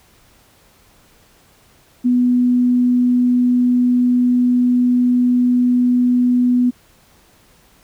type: tone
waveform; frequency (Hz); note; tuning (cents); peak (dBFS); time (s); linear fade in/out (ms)
sine; 246.9; B3; 0; -11; 2.04-6.71; 20
effects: pink hiss -52 dBFS RMS until 7.83 s